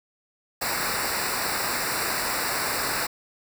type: noise with comb filter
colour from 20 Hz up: pink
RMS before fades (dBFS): -27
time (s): 0.61-3.07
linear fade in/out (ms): 10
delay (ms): 0.31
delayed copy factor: -0.9
effects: none

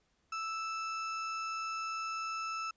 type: tone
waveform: 35% pulse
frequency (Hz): 1318.5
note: E6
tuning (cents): 0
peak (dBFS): -34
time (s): 0.32-2.71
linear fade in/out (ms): 5
effects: pink hiss -75 dBFS RMS until 2.76 s + resampled to 16000 Hz

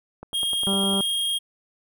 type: click train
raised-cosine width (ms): 1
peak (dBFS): -23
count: 8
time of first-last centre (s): 0.23-0.937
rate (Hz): 9.9
type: tone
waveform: square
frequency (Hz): 3245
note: G#7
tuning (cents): -41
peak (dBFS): -23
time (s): 0.33-1.39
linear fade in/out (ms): 20
type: harmonic tone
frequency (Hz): 196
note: G3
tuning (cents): 0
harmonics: 1 / 2 / 3 / 4 / 5 / 6 / 7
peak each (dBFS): -24 / -30 / -34 / -36 / -38 / -40 / -41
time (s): 0.67-1.01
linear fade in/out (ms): 0
effects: none

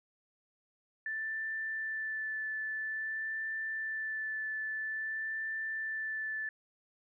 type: tone with vibrato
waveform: sine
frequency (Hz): 1760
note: A6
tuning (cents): 0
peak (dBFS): -34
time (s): 1.06-6.49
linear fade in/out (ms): 2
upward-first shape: sine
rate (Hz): 0.5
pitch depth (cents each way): 12
effects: none

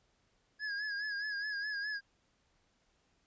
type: tone with vibrato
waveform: square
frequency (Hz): 1666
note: G#6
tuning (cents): +5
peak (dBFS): -36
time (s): 0.59-2.01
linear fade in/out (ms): 50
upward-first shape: sine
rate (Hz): 4.8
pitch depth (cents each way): 58
effects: pink hiss -74 dBFS RMS until 3.26 s + resampled to 16000 Hz

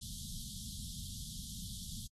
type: band-stop noise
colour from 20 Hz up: pink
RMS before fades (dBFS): -45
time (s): 0.01-2.07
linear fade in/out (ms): 10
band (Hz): 230 to 3200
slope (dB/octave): 96
effects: AAC 32 kbps

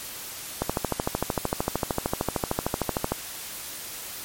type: click train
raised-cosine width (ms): 1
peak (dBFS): -9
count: 34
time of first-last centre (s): 0.62-3.12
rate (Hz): 13.2
effects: white hiss -37 dBFS RMS until 4.24 s + MP3 64 kbps

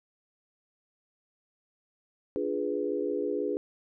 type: chord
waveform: sine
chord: D diminished seventh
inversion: none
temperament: equal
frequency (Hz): 293.7 / 349.2 / 415.3 / 493.9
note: D4 / F4 / Ab4 / Cb5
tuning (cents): 0 / 0 / 0 / 0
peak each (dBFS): -34 / -35 / -31 / -34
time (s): 2.36-3.57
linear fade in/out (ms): 0
effects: none

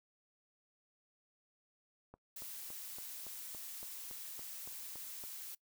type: click train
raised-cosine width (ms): 1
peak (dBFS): -39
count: 12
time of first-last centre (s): 2.14-5.239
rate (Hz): 3.55
type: noise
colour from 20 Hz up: blue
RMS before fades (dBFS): -47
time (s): 2.36-5.55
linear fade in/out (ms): 5
effects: noise-tail reverb RT60 0.1 s tail -22 dB re dry

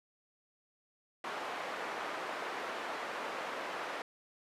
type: band-pass noise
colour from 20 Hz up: white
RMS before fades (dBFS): -40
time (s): 1.24-4.02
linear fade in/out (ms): 2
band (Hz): 400 to 1400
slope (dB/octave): 12
effects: resampled to 32000 Hz

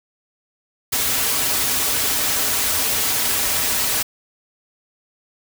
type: noise with comb filter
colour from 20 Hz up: white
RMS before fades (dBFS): -20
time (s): 0.92-4.03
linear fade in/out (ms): 10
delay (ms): 5.7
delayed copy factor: -0.6
effects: none

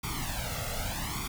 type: noise with flanger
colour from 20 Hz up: pink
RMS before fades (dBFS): -34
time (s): 0.03-1.28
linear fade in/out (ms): 10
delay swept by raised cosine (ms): 0.87 to 1.5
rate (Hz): 0.82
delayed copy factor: +0.9
effects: none

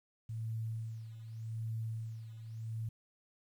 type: tone with tremolo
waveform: sine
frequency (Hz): 112.2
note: A2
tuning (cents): +34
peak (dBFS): -35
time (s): 0.29-2.89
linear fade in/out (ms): 5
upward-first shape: sine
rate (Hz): 0.85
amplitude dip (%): 70
effects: 11-bit

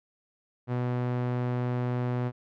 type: tone with low-pass filter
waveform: sawtooth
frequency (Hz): 123.47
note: B2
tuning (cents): 0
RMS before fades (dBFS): -29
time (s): 0.67-2.32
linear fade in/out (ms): 50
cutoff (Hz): 1700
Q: 0.54
effects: none

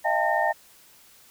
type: tone cluster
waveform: sine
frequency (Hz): 621 / 683 / 798 / 892 / 1830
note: D#5 / F5 / G5 / A5 / A#6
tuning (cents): -3 / -39 / +31 / +23 / -32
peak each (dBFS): -27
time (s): 0.04-0.53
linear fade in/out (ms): 20
effects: white hiss -54 dBFS RMS until 1.3 s

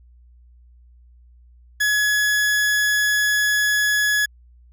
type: tone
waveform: 40% pulse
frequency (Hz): 1690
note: G#6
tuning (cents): +30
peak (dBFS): -16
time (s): 1.8-4.26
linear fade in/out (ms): 10
effects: added 60 Hz sine -47 dBFS peak until 4.72 s

